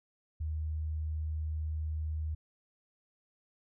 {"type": "tone", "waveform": "sine", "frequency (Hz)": 77.78, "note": "D#2", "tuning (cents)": 0, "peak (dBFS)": -32, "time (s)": [0.4, 2.35], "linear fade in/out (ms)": 10, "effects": []}